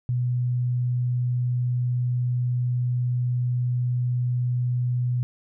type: tone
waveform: sine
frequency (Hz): 123.47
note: B2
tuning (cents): 0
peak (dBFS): -21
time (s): 0.09-5.23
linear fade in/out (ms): 0
effects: none